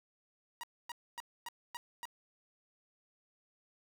sawtooth tone bursts, 953 Hz, A#5, 38 cents sharp, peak -37 dBFS, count 6, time 0.61-2.054 s, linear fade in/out 0 ms, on 24 ms, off 260 ms, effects none

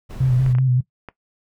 brown noise, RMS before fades -32 dBFS, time 0.09-0.54 s, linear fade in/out 20 ms
sine tone with vibrato, 128 Hz, C3, 38 cents flat, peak -14 dBFS, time 0.2-0.81 s, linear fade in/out 10 ms, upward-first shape square, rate 5.2 Hz, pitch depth 39 cents each way
clicks, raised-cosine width 0.5 ms, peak -20 dBFS, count 4, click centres 0.463 / 0.551 / 0.585 / 1.087 s
effects noise-tail reverb RT60 0.1 s tail -17 dB re dry

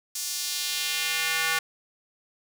square tone with high-pass filter sweep, 162 Hz, E3, 30 cents flat, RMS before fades -28 dBFS, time 0.15-1.59 s, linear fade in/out 5 ms, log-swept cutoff 6200 to 1500 Hz, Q 1.3, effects none

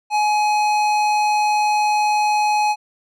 sine tone with tanh clipping, 842 Hz, G#5, 24 cents sharp, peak -17 dBFS, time 0.1-2.76 s, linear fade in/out 50 ms, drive 16 dB, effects none

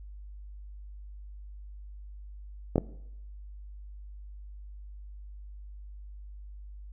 clicks, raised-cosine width 2 ms, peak -10 dBFS, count 2, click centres 2.758 / 2.781 s, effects noise-tail reverb RT60 0.8 s tail -19 dB re dry + added 50 Hz sine -42 dBFS peak until 6.92 s

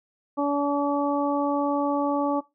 harmonic tone, 286.1 Hz, D4, 45 cents flat, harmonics 1 / 2 / 3 / 4, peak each -24 / -27 / -29 / -30 dBFS, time 0.37-2.41 s, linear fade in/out 20 ms, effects noise-tail reverb RT60 0.2 s tail -19 dB re dry

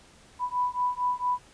sine beating tone pair, 987.8 / 992.2 Hz, B5 / B5, 0 / +8 cents, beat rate 4.4 Hz, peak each -28 dBFS, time 0.39-1.39 s, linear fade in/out 50 ms, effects pink hiss -55 dBFS RMS until 1.53 s + resampled to 22050 Hz

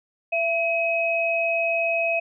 sine tone pair together, 669.9 / 2543 Hz, E5 / D#7, +28 / +37 cents, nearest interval octave + major seventh, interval 2309 cents, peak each -23 dBFS, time 0.32-2.2 s, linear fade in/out 10 ms, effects none

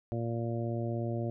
harmonic tone, 116.54 Hz, A#2, in tune, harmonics 1 / 2 / 3 / 4 / 5 / 6, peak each -33 / -38 / -38 / -45 / -40 / -45 dBFS, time 0.12-1.3 s, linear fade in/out 0 ms, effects none

